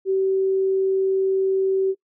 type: tone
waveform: sine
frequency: 383.6 Hz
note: G4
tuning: 37 cents flat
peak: -17 dBFS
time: 0.05-1.95 s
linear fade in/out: 50 ms
effects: noise-tail reverb RT60 0.1 s tail -21 dB re dry